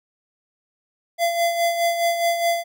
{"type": "tone with tremolo", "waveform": "square", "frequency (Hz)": 682, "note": "F5", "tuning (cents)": -41, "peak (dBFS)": -17, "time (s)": [1.18, 2.64], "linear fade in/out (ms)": 50, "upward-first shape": "sine", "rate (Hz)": 4.8, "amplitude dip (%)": 55, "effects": []}